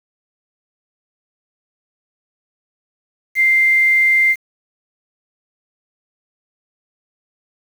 sine tone with quantisation, 2093 Hz, C7, in tune, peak -10 dBFS, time 3.35-4.36 s, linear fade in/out 50 ms, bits 6, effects none

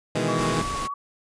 15% pulse chord, E major seventh, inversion second, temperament equal, 123.47 / 155.56 / 164.81 / 207.7 Hz, B2 / D#3 / E3 / G#3, 0 / 0 / 0 / 0 cents, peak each -22 dBFS, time 0.15-0.62 s, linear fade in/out 5 ms
sine tone with vibrato, 1125 Hz, C#6, 25 cents sharp, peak -28 dBFS, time 0.28-0.94 s, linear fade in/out 5 ms, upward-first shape square, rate 3.2 Hz, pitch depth 14 cents each way
pink noise, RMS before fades -32 dBFS, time 0.37-0.88 s, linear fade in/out 20 ms
effects resampled to 22050 Hz

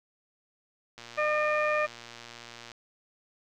click train, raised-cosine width 0.2 ms, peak -27 dBFS, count 206, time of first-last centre 0.98-2.717 s, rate 118 Hz
harmonic tone, 605 Hz, D#5, 49 cents flat, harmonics 1 / 2 / 3 / 4, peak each -27 / -30 / -32 / -33 dBFS, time 1.17-1.87 s, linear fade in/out 20 ms
effects none

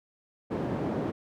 white band-pass noise, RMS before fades -31 dBFS, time 0.5-1.12 s, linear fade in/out 20 ms, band 130 to 390 Hz, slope 12 dB/octave, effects none

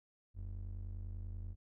triangle ring-modulated tone, 65.41 Hz, C2, in tune, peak -36 dBFS, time 0.34-1.56 s, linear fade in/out 50 ms, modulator 25.1 Hz, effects none

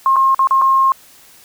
sine tone with dropouts, 1070 Hz, C6, 38 cents sharp, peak -9 dBFS, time 0.06-0.92 s, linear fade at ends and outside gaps 1 ms, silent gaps 0.16-0.165 / 0.346-0.392 / 0.472-0.509 / 0.615-0.619 s, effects white hiss -45 dBFS RMS until 1.44 s

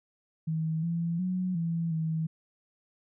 sine tone with pitch steps, 159.7 / 168.5 / 183.5 / 166.7 / 160.2 Hz, D#3 / E3 / F#3 / E3 / E3, +45 / +38 / -14 / +20 / -49 cents, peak -27 dBFS, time 0.47-2.27 s, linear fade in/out 10 ms, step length 360 ms, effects none

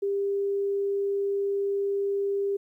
sine tone, 398.6 Hz, G4, 29 cents sharp, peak -24 dBFS, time 0.02-2.57 s, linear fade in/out 10 ms, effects 11-bit

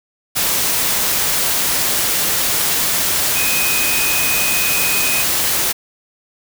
sine tone in noise, 2503 Hz, D#7, 10 cents sharp, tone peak -20 dBFS, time 3.35-5.24 s, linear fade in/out 20 ms, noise white, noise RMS -17 dBFS, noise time 0.35-5.73 s, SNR -6 dB, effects none

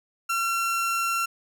30% pulse tone, 1362 Hz, F6, 44 cents flat, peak -21 dBFS, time 0.29-1.26 s, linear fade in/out 10 ms, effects none

